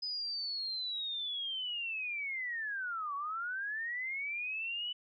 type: linear two-way sweep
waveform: sine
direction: down then up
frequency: 5030 to 1108.7 to 2987 Hz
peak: -35 dBFS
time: 0.02-4.93 s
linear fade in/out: 10 ms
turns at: 3.15 s
effects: none